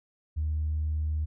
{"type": "tone", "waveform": "sine", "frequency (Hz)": 76.9, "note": "D#2", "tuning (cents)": -20, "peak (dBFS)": -25, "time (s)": [0.36, 1.26], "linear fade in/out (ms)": 20, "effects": ["tanh soft clip ceiling -22 dBFS"]}